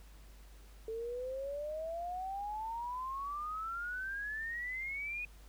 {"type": "exponential sweep", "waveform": "sine", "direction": "up", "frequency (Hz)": [440, 2489], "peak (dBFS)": -37, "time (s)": [0.88, 5.25], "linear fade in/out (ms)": 2, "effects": ["added 50 Hz sine -53 dBFS peak until 5.48 s", "pink hiss -63 dBFS RMS until 5.48 s"]}